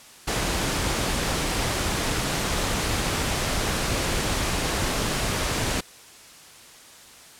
pink noise, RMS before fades -25 dBFS, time 0.27-5.81 s, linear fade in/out 10 ms, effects white hiss -47 dBFS RMS until 7.39 s + low-pass 10000 Hz 12 dB/octave

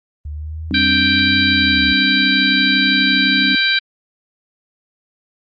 sine linear two-way sweep, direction up then down, 73.42 to 92.5 to 73.42 Hz, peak -24 dBFS, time 0.25-1.93 s, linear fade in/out 5 ms, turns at 1.38 s
sine chord, G suspended fourth, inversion none, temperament equal, 196 / 261.6 / 293.7 Hz, G3 / C4 / D4, 0 / 0 / 0 cents, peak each -22 / -21 / -23 dBFS, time 0.71-3.55 s, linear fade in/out 0 ms
harmonic tone, 784 Hz, G5, in tune, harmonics 2 / 3 / 4 / 5 / 6, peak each -17 / -19 / -23 / -17 / -25 dBFS, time 0.74-3.79 s, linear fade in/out 5 ms
effects Opus 32 kbps

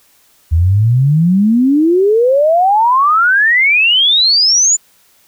sine exponential sweep, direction up, 77.78 to 7140 Hz, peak -7 dBFS, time 0.51-4.77 s, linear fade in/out 20 ms, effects white hiss -51 dBFS RMS until 5.27 s

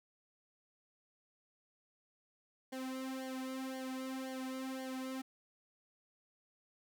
sawtooth tone with flanger, 261.6 Hz, C4, in tune, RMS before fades -42 dBFS, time 2.72-5.22 s, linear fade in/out 10 ms, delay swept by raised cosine 0.78 to 2.68 ms, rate 1.9 Hz, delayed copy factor -0.95, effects none

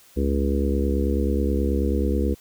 harmonic tone with a mistuned harmonic, 69.3 Hz, C#2, in tune, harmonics 1 / 3 / 4 / 5 / 6 / 7, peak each -22 / -27 / -28 / -29 / -30 / -30 dBFS, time 0.16-2.35 s, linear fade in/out 20 ms, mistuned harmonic 1, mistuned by +30 cents, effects white hiss -53 dBFS RMS until 2.4 s

